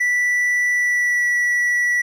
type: tone with pitch glide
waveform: triangle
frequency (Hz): 1966 to 1947.9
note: B6 to B6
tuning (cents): -8 to -24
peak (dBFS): -14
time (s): 0-2.02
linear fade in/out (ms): 10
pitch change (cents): -16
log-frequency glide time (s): 0.72-1.32
effects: none